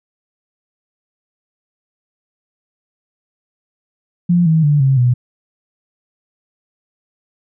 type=tone with pitch steps; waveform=sine; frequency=174.61 / 160.12 / 146.83 / 134.64 / 123.47 Hz; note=F3 / D#3 / D3 / C3 / B2; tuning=0 / +50 / 0 / +50 / 0 cents; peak=-9 dBFS; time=4.29-5.14 s; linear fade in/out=10 ms; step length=170 ms; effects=none